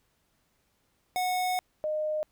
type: tone pair in turn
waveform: square / sine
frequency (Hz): 733 / 613.7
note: F#5 / D#5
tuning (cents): -16 / -24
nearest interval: minor third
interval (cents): 308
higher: first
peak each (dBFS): -27 / -27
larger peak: neither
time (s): 1.16-1.59 / 1.84-2.23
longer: first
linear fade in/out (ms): 0
effects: pink hiss -72 dBFS RMS until 2.31 s